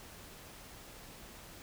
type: silence
effects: pink hiss -52 dBFS RMS until 1.62 s